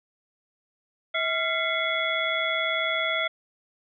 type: tone cluster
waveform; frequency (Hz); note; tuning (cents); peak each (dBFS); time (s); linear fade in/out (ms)
sine; 647 / 1381 / 2031 / 2169 / 3382; E5 / F6 / B6 / C#7 / G#7; -32 / -20 / +48 / -38 / +31; -30; 1.14-3.28; 10
effects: none